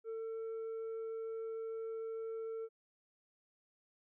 sine tone with tanh clipping, 448.9 Hz, A4, 35 cents sharp, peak -40 dBFS, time 0.04-2.69 s, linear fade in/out 50 ms, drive 3 dB, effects none

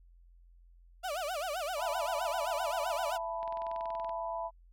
35% pulse tone with vibrato, 659.3 Hz, E5, in tune, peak -32 dBFS, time 1.03-3.18 s, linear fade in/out 20 ms, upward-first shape sine, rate 7.7 Hz, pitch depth 250 cents each way
sine chord, E suspended fourth, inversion none, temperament equal with one note detuned, 670.4 / 880 / 987.8 Hz, E5 / A5 / B5, +29 / 0 / 0 cents, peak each -37 / -41 / -38 dBFS, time 1.76-4.51 s, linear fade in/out 50 ms
click train, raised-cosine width 0.3 ms, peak -34 dBFS, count 15, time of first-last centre 3.43-4.094 s, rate 21.1 Hz
effects added 43 Hz sine -56 dBFS peak until 4.72 s

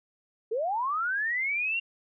sine linear sweep, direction up, 415.3 to 2794 Hz, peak -26 dBFS, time 0.51-1.8 s, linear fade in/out 10 ms, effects none

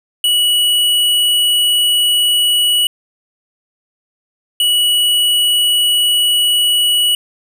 square tone pair in turn, 2934 / 2934 Hz, F#7 / F#7, -15 / -15 cents, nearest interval unison, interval 0 cents, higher neither, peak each -11 dBFS, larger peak neither, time 0.24-2.87 / 4.6-7.15 s, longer first, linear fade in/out 2 ms, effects none

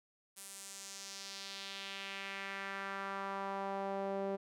sawtooth tone with band-pass filter sweep, 196 Hz, G3, in tune, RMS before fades -42 dBFS, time 0.36-4.37 s, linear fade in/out 20 ms, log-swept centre 10000 to 500 Hz, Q 1.8, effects none

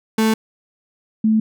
35% pulse / sine tone pair in turn, 220.4 / 218.8 Hz, A3 / A3, +3 / -9 cents, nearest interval unison, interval 12 cents, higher first, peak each -12 dBFS, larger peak neither, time 0.18-0.34 / 1.24-1.4 s, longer neither, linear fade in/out 5 ms, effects none

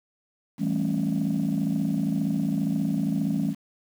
sine chord, A dominant seventh, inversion second, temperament just, 165 / 198 / 220 / 275 Hz, E3 / G3 / A3 / C#4, +2 / +18 / 0 / -14 cents, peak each -27 dBFS, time 0.58-3.55 s, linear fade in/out 50 ms, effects tanh soft clip ceiling -17 dBFS + 8-bit

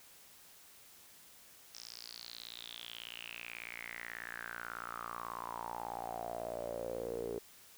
sawtooth tone with band-pass filter sweep, 58.27 Hz, A#1, in tune, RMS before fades -44 dBFS, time 1.74-7.39 s, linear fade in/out 10 ms, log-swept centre 5500 to 420 Hz, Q 7.8, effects white hiss -59 dBFS RMS until 7.77 s

